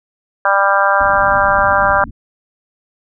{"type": "harmonic tone", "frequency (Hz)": 197.8, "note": "G3", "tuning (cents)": 16, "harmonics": [3, 4, 5, 6, 7, 8], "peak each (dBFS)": [-17, -17, -17, -17, -17, -17], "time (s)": [0.45, 2.04], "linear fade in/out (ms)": 2}
{"type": "low-pass noise", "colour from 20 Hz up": "pink", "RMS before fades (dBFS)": -28, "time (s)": [1, 2.11], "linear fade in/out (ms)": 5, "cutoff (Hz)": 310, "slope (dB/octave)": 96}
{"effects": []}